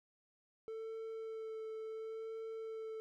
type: tone with vibrato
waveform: triangle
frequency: 443.6 Hz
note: A4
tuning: 14 cents sharp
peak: -40 dBFS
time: 0.68-3 s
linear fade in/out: 0 ms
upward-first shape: sine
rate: 0.72 Hz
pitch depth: 13 cents each way
effects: none